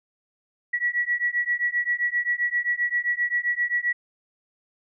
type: beating tone pair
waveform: sine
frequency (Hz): 1930 / 1937.6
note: B6 / B6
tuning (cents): -40 / -34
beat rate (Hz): 7.6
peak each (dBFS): -25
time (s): 0.73-3.93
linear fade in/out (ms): 10
effects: none